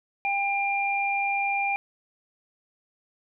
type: tone pair together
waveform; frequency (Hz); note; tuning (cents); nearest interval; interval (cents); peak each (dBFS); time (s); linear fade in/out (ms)
sine; 798 / 2391; G5 / D7; +31 / +30; octave + perfect fifth; 1899; -26; 0.25-1.76; 0
effects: none